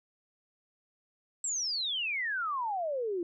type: exponential sweep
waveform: sine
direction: down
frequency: 7840 to 333.1 Hz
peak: -30 dBFS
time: 1.44-3.23 s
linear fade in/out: 2 ms
effects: none